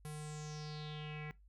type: tone with low-pass filter sweep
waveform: square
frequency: 151.4 Hz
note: D#3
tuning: 47 cents flat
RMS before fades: -45 dBFS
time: 0.05-1.31 s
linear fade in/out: 0 ms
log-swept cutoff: 11000 to 2100 Hz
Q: 5.2
effects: noise-tail reverb RT60 0.2 s tail -20 dB re dry + added 50 Hz sine -60 dBFS peak until 1.48 s